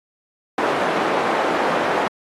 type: band-pass noise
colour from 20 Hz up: white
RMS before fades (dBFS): -21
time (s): 0.58-2.08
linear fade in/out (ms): 2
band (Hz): 330 to 930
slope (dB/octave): 12
effects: AAC 32 kbps